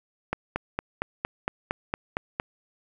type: click train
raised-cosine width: 0.5 ms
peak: -11 dBFS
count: 10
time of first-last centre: 0.33-2.399 s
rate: 4.35 Hz
effects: 8-bit